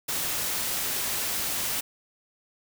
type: noise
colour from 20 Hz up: white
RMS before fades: -29 dBFS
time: 0.08-1.81 s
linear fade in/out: 10 ms
effects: none